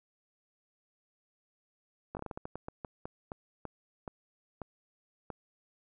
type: slowing click train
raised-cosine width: 1 ms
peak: -25 dBFS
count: 17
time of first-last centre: 2.15-5.303 s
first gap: 19 ms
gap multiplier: 1.27
effects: none